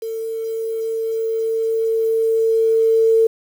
sine tone with level ramp, 449.2 Hz, A4, 36 cents sharp, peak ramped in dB -23 to -10 dBFS, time 0.02-3.27 s, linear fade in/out 5 ms, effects 7-bit

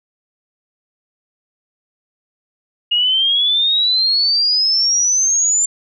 sine exponential sweep, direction up, 2851 to 7230 Hz, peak -12 dBFS, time 2.91-5.66 s, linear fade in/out 10 ms, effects none

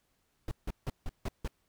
brown noise bursts, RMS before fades -34 dBFS, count 6, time 0.48-1.478 s, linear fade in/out 2 ms, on 33 ms, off 160 ms, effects pink hiss -75 dBFS RMS until 1.68 s

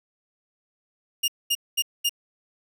sawtooth tone bursts, 2833 Hz, F7, 24 cents sharp, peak -17 dBFS, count 4, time 1.23-2.094 s, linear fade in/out 10 ms, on 51 ms, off 220 ms, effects none

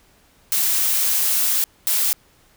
blue noise bursts at uneven times, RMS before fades -19 dBFS, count 2, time 0.52-1.64 / 1.87-2.13 s, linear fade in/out 0 ms, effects pink hiss -56 dBFS RMS until 2.56 s

